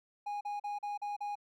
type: tone bursts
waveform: triangle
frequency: 823 Hz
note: G#5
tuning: 16 cents flat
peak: -33 dBFS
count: 6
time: 0.26-1.355 s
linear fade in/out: 10 ms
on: 150 ms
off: 39 ms
effects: none